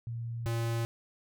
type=tone pair in turn; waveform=sine / square; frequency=116.54 / 115.67 Hz; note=A#2 / A#2; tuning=0 / -13 cents; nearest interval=unison; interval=13 cents; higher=first; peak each=-34 / -30 dBFS; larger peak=second; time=0.07-0.46 / 0.46-0.85 s; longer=neither; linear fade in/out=0 ms; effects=none

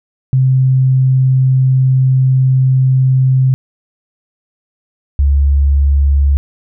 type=tone pair in turn; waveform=sine; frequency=130.81 / 70.2 Hz; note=C3 / C#2; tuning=0 / +22 cents; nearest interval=major seventh; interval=1078 cents; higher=first; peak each=-7 dBFS; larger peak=neither; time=0.33-3.54 / 5.19-6.37 s; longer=first; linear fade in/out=0 ms; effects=none

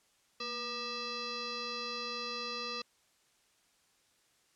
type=tone with frequency modulation; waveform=sine; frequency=2637 Hz; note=E7; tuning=in tune; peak=-36 dBFS; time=0.4-2.82 s; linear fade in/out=5 ms; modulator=717 Hz; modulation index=3.4; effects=white hiss -70 dBFS RMS until 4.55 s + low-pass 9000 Hz 12 dB/octave

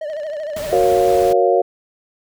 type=tone with vibrato; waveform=triangle; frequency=607 Hz; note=D#5; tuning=43 cents flat; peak=-21 dBFS; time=0.01-0.77 s; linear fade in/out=5 ms; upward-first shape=triangle; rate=13 Hz; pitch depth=110 cents each way
type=click train; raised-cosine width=0.2 ms; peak=-26 dBFS; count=25; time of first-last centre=0.1-0.903 s; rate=29.9 Hz
type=noise; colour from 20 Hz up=pink; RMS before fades=-31 dBFS; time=0.56-1.33 s; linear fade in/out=5 ms
type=chord; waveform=sine; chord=Gb major seventh; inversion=none; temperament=equal; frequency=370 / 466.2 / 554.4 / 698.5 Hz; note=Gb4 / Bb4 / Db5 / F5; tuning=0 / 0 / 0 / 0 cents; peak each=-17 dBFS; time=0.72-1.62 s; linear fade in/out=10 ms
effects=none

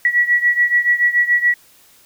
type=beating tone pair; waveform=sine; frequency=1933 / 1940 Hz; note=B6 / B6; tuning=-38 / -31 cents; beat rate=7 Hz; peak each=-14 / -17 dBFS; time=0.05-1.54 s; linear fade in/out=2 ms; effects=white hiss -50 dBFS RMS until 2.05 s

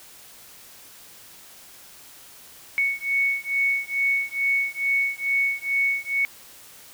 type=beating tone pair; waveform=sine; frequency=2217 / 2219.3 Hz; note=C#7 / C#7; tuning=0 / +1 cents; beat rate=2.3 Hz; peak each=-24 dBFS; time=2.78-6.25 s; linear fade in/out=0 ms; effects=white hiss -47 dBFS RMS until 6.93 s

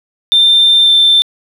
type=tone with pitch glide; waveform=sine; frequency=3585 to 3560 Hz; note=A7 to A7; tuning=+32 to +20 cents; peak=-4 dBFS; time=0.32-1.22 s; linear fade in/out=0 ms; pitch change=-12 cents; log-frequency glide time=0.84-0.89 s; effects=tanh soft clip ceiling -1 dBFS + 7-bit

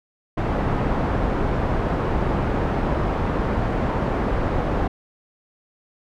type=low-pass noise; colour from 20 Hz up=pink; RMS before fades=-22 dBFS; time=0.37-4.88 s; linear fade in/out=10 ms; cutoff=1100 Hz; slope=12 dB/octave; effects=none

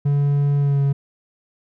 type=tone with pitch glide; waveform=triangle; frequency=142.8 to 139.54 Hz; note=D3 to C#3; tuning=-48 to +12 cents; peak=-13 dBFS; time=0.05-0.93 s; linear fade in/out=10 ms; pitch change=-40 cents; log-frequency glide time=0.58-0.82 s; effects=none

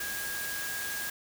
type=tone in noise; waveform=sine; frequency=1636 Hz; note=G#6; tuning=26 cents flat; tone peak=-36 dBFS; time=0-1.1 s; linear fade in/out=5 ms; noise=white; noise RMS=-37 dBFS; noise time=0-1.1 s; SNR=-2 dB; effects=none

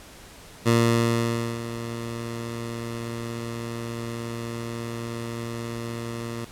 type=tone with ADSR envelope; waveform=15% pulse; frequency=116.54 Hz; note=A#2; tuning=in tune; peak=-10 dBFS; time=0.65-6.45 s; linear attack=29 ms; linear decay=910 ms; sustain=-14 dB; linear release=4 ms; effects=pink hiss -46 dBFS RMS until 6.51 s + low-pass 12000 Hz 12 dB/octave

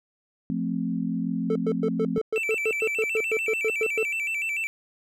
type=chord; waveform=sine; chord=F major; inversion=none; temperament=equal; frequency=174.61 / 220 / 261.6 Hz; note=F3 / A3 / C4; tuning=0 / 0 / 0 cents; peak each=-29 dBFS; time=0.5-2.18 s; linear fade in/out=0 ms
type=tone bursts; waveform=triangle; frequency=440 Hz; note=A4; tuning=in tune; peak=-20 dBFS; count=16; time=1.5-4.03 s; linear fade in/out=2 ms; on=55 ms; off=110 ms
type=tone with vibrato; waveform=triangle; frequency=2489 Hz; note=D#7; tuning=in tune; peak=-24 dBFS; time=2.36-4.67 s; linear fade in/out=0 ms; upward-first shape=square; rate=6.8 Hz; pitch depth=120 cents each way
effects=none

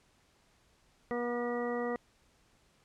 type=harmonic tone; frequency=240.8 Hz; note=B3; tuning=44 cents flat; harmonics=1 / 2 / 3 / 4 / 5 / 6 / 8; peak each=-37 / -34 / -41 / -47 / -43 / -53 / -43 dBFS; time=1.11-1.96 s; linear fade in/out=0 ms; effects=pink hiss -68 dBFS RMS until 2.84 s + low-pass 9000 Hz 12 dB/octave

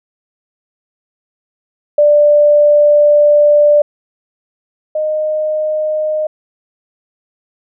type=tone pair in turn; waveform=sine; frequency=590 / 616.2 Hz; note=D5 / D#5; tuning=+8 / -17 cents; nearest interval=minor second; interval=75 cents; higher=second; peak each=-5 / -13 dBFS; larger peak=first; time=1.98-3.82 / 4.95-6.27 s; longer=first; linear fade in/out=5 ms; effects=none

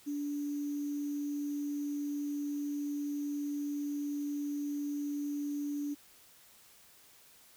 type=tone with sample-and-hold; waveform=sine; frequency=289.5 Hz; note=D4; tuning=25 cents flat; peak=-33 dBFS; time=0.06-5.95 s; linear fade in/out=20 ms; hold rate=6300 Hz; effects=white hiss -60 dBFS RMS until 7.56 s

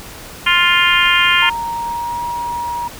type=harmonic tone; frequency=350.6 Hz; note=F4; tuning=7 cents sharp; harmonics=3 / 4 / 5 / 6 / 7 / 8 / 9; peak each=-18 / -18 / -18 / -18 / -18 / -18 / -18 dBFS; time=0.46-1.5 s; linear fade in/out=10 ms
type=tone with pitch glide; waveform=sine; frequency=932.3 to 951.3 Hz; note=A#5 to A#5; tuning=0 to +35 cents; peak=-19 dBFS; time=1.42-2.88 s; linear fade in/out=5 ms; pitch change=+35 cents; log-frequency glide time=1.71-2.21 s
effects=pink hiss -34 dBFS RMS until 2.99 s

